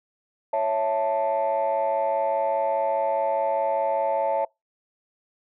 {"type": "chord", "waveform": "sine", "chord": "A major", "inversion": "first", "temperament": "equal", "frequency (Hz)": [554.4, 659.3, 880], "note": ["C#5", "E5", "A5"], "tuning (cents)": [0, 0, 0], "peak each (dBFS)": -24, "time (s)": [0.53, 4.45], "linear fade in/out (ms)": 5, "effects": ["noise-tail reverb RT60 0.2 s tail -26 dB re dry", "tanh soft clip ceiling -16 dBFS"]}